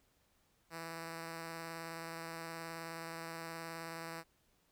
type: tone with vibrato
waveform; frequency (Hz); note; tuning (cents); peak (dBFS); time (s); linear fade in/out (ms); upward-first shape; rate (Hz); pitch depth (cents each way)
5% pulse; 164.9; E3; +1; -32; 0.7-4.24; 50; sine; 19; 14
effects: pink hiss -74 dBFS RMS until 4.71 s